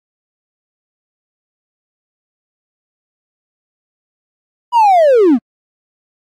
triangle linear sweep, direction down, 987.8 to 209.9 Hz, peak -3 dBFS, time 4.72-5.39 s, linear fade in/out 50 ms, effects tanh soft clip ceiling 0 dBFS + AAC 64 kbps

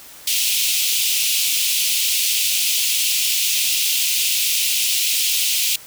pink high-pass noise, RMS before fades -19 dBFS, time 0.27-5.76 s, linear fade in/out 5 ms, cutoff 2500 Hz, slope 48 dB/octave, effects white hiss -41 dBFS RMS until 5.86 s

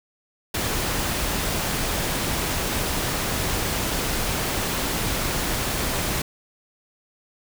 pink noise, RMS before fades -25 dBFS, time 0.54-6.22 s, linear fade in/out 5 ms, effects none

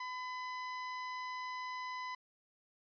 30% pulse tone, 1007 Hz, B5, 33 cents sharp, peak -37 dBFS, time 0-2.15 s, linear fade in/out 5 ms, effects resampled to 11025 Hz

